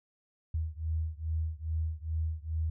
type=beating tone pair; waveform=sine; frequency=78.8 / 81.2 Hz; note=D#2 / E2; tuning=+23 / -26 cents; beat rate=2.4 Hz; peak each=-33 / -34 dBFS; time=0.54-2.7 s; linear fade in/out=5 ms; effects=none